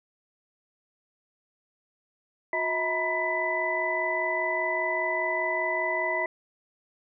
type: tone cluster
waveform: sine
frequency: 361.6 / 643 / 938 / 983 / 1996 Hz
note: F#4 / E5 / A#5 / B5 / B6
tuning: -40 / -43 / +11 / -8 / +18 cents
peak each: -35 / -30 / -37 / -33 / -28 dBFS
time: 2.53-6.26 s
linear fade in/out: 2 ms
effects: none